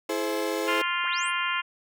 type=chord; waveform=35% pulse; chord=E augmented; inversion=none; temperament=equal with one note detuned; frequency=329.6 / 425.3 / 523.3 Hz; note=E4 / G#4 / B#4; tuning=0 / +41 / 0 cents; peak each=-29 dBFS; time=0.09-0.82 s; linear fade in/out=5 ms
type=harmonic tone; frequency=349.2 Hz; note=F4; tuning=in tune; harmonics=3 / 4 / 5 / 6 / 7 / 8 / 9; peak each=-30 / -31 / -34 / -33 / -35 / -33 / -37 dBFS; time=0.67-1.62 s; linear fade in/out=20 ms
type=linear sweep; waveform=sine; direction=up; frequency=46.18 to 10430 Hz; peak=-34 dBFS; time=1.03-1.32 s; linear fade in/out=50 ms
effects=none